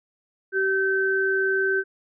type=tone pair together; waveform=sine; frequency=385.4 / 1541.6 Hz; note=G4 / G6; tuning=-29 / -29 cents; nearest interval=2 octaves; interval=2400 cents; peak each=-23 / -22 dBFS; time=0.52-1.84 s; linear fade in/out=50 ms; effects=none